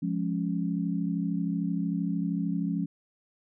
sine chord, Db major, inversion first, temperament equal, 174.61 / 207.7 / 277.2 Hz, F3 / Ab3 / Db4, 0 / 0 / 0 cents, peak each -29 / -32 / -32 dBFS, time 0.02-2.86 s, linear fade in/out 10 ms, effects none

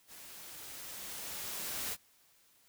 white noise with level ramp, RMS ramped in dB -52 to -37 dBFS, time 0.07-1.97 s, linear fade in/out 50 ms, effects white hiss -67 dBFS RMS until 2.68 s

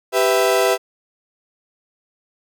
35% pulse chord, E minor, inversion first, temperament equal with one note detuned, 392 / 497.3 / 659.3 Hz, G4 / B4 / E5, 0 / +12 / 0 cents, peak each -17 dBFS, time 0.12-0.78 s, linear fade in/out 50 ms, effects none

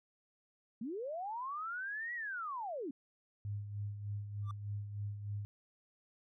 sine linear two-way sweep, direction up then down, 204.2 to 1953 to 245 Hz, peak -38 dBFS, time 0.81-2.91 s, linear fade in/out 5 ms, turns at 2.14 s
sine tone with tremolo, 102.6 Hz, G#2, 21 cents flat, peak -36 dBFS, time 3.45-5.45 s, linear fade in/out 0 ms, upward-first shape sine, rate 3.3 Hz, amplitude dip 55%
triangle tone with exponential growth, 1174.7 Hz, D6, in tune, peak -39 dBFS, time 4.42-4.51 s, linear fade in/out 2 ms, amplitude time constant 19 ms
effects none

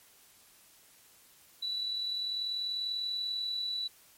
sine tone with amplitude modulation, 3951 Hz, B7, in tune, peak -30 dBFS, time 1.62-3.88 s, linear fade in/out 10 ms, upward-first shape sine, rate 40.3 Hz, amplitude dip 35%, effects white hiss -60 dBFS RMS until 4.17 s + MP3 64 kbps

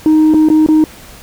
sine tone with dropouts, 311.1 Hz, D#4, in tune, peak -3 dBFS, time 0.06-0.84 s, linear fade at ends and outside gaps 1 ms, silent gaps 0.338-0.344 / 0.487-0.501 / 0.663-0.687 s, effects tanh soft clip ceiling -4 dBFS + pink hiss -36 dBFS RMS until 1.22 s

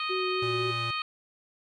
harmonic tone, 622.3 Hz, D#5, in tune, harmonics 2 / 3 / 4 / 5 / 6 / 7, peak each -32 / -44 / -34 / -38 / -42 / -39 dBFS, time 0-1.02 s, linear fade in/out 2 ms
sine tone with vibrato, 370.6 Hz, F#4, 3 cents sharp, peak -29 dBFS, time 0.09-0.72 s, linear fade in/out 20 ms, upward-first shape sine, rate 3.8 Hz, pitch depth 12 cents each way
square tone, 117 Hz, A#2, 7 cents sharp, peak -35 dBFS, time 0.42-0.91 s, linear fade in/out 5 ms
effects resampled to 24000 Hz + 10-bit

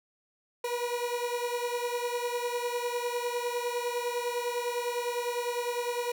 30% pulse beating tone pair, 480 / 489.9 Hz, B4 / B4, -49 / -14 cents, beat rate 9.9 Hz, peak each -29 / -32 dBFS, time 0.64-6.12 s, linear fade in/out 5 ms, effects none

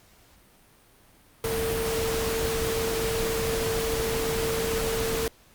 sine tone in noise, 451.7 Hz, A4, 45 cents sharp, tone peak -27 dBFS, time 1.44-5.28 s, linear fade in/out 2 ms, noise pink, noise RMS -30 dBFS, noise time 1.44-5.28 s, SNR 0 dB, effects pink hiss -57 dBFS RMS until 5.54 s + Opus 48 kbps

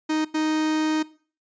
45% pulse tone bursts at uneven times, 311.1 Hz, D#4, in tune, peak -21 dBFS, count 2, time 0.09-0.25 / 0.34-1.03 s, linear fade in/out 10 ms, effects noise-tail reverb RT60 0.4 s tail -19 dB re dry + resampled to 16000 Hz

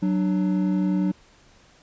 triangle tone pair together, 186.6 / 297.5 Hz, F#3 / D4, +15 / +22 cents, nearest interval minor sixth, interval 807 cents, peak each -19 / -23 dBFS, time 0.02-1.12 s, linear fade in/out 10 ms, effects pink hiss -55 dBFS RMS until 1.82 s + resampled to 16000 Hz

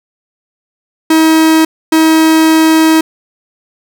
45% pulse tone bursts at uneven times, 319.1 Hz, D#4, 44 cents sharp, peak -5 dBFS, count 2, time 1.1-1.65 / 1.92-3.01 s, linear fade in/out 5 ms, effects none

